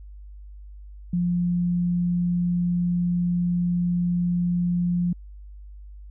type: tone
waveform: sine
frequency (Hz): 175.7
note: F3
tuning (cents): +11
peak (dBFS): -20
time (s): 1.13-5.13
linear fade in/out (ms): 5
effects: added 50 Hz sine -39 dBFS peak until 6.1 s